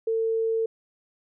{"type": "tone", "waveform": "sine", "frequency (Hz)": 450, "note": "A4", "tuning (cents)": 39, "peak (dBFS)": -22, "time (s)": [0.07, 0.66], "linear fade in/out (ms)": 5, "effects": []}